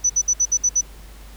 sine tone bursts, 5970 Hz, F#8, 15 cents sharp, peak -14 dBFS, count 7, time 0.04-0.812 s, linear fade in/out 10 ms, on 58 ms, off 61 ms, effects added 50 Hz sine -39 dBFS peak until 1.36 s + pink hiss -47 dBFS RMS until 1.36 s

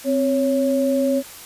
sine tone pair together, 261.6 / 554.4 Hz, C4 / C#5, 0 / 0 cents, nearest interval octave + minor second, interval 1300 cents, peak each -19 dBFS, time 0.04-1.23 s, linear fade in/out 50 ms, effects white hiss -39 dBFS RMS until 1.45 s + resampled to 32000 Hz

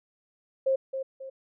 sine tone with echo, 533 Hz, C5, 32 cents sharp, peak -21 dBFS, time 0.66-0.76 s, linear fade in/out 10 ms, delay 270 ms, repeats 2, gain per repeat -8 dB, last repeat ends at 1.3 s, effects none

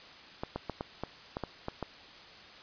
clicks, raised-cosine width 1 ms, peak -20 dBFS, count 9, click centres 0.435 / 0.56 / 0.697 / 0.809 / 1.036 / 1.369 / 1.437 / 1.684 / 1.827 s, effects white hiss -51 dBFS RMS until 2.62 s + resampled to 11025 Hz

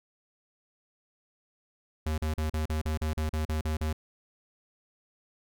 square tone bursts, 77.78 Hz, D#2, in tune, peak -28 dBFS, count 12, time 2.06-3.929 s, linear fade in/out 5 ms, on 120 ms, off 39 ms, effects none

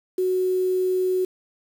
sine tone with quantisation, 370 Hz, F#4, in tune, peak -19 dBFS, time 0.18-1.25 s, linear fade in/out 5 ms, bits 7, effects none

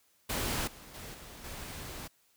pink noise with level steps, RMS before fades -33 / -51 / -45 / -49 / -43 dBFS, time 0.29-2.08 s, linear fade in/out 10 ms, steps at 0.67 / 0.94 / 1.14 / 1.44 s, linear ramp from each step 5 ms, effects white hiss -69 dBFS RMS until 2.36 s

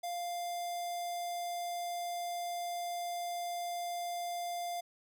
square tone with notch filter, 698.5 Hz, F5, in tune, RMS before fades -38 dBFS, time 0.03-4.81 s, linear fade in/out 10 ms, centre 1700 Hz, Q 1.1, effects none

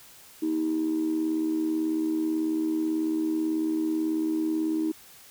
sine tone with amplitude modulation, 316.6 Hz, D#4, 30 cents sharp, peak -20 dBFS, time 0.42-4.92 s, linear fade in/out 10 ms, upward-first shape sine, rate 78.2 Hz, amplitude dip 65%, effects tanh soft clip ceiling -18 dBFS + white hiss -51 dBFS RMS until 5.3 s

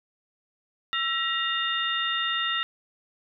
sine tone cluster, 1340 / 1902 / 2820 / 3634 Hz, E6 / A#6 / F7 / A#7, +28 / +34 / +16 / -45 cents, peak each -30 dBFS, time 0.93-2.63 s, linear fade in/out 0 ms, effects none

